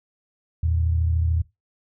sine tone pair together, 81.54 / 115.1 Hz, E2 / A#2, -18 / -22 cents, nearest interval tritone, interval 596 cents, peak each -19 / -29 dBFS, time 0.63-1.42 s, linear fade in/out 5 ms, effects noise-tail reverb RT60 0.2 s tail -19 dB re dry

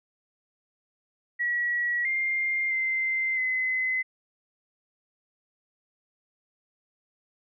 sine tone with pitch steps, 1924 / 2109 / 2080 / 2037 Hz, B6 / C7 / C7 / C7, -46 / +13 / -11 / -47 cents, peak -24 dBFS, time 1.39-4.03 s, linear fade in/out 20 ms, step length 660 ms, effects none

